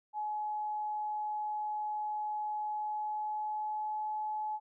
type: tone with pitch glide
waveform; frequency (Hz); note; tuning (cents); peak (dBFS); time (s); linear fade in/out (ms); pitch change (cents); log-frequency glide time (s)
sine; 847 to 854.4; G#5 to G#5; +34 to +49; -33; 0.13-4.6; 50; +15; 2.64-4.05
effects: none